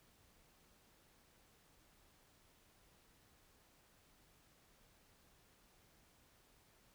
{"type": "silence", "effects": ["pink hiss -70 dBFS RMS until 6.94 s"]}